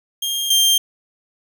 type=tone pair in turn; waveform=sawtooth; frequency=3218 / 3179 Hz; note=G7 / G7; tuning=+45 / +24 cents; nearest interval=unison; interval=21 cents; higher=first; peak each=-17 / -9 dBFS; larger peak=second; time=0.22-0.5 / 0.5-0.78 s; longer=neither; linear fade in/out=5 ms; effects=none